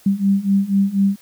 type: beating tone pair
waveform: sine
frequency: 194.9 / 199 Hz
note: G3 / G3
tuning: -10 / +26 cents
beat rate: 4.1 Hz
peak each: -18 / -16 dBFS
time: 0.06-1.16 s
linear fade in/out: 5 ms
effects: white hiss -50 dBFS RMS until 1.21 s